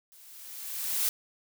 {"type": "noise with level ramp", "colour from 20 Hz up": "blue", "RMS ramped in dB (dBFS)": [-55, -26], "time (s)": [0.12, 1.09], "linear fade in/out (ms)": 0, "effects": []}